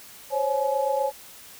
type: tone cluster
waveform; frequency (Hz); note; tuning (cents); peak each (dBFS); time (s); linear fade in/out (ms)
sine; 529 / 557 / 848; C5 / C#5 / G#5; +19 / +8 / +36; -26; 0.3-1.12; 50
effects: white hiss -46 dBFS RMS until 1.59 s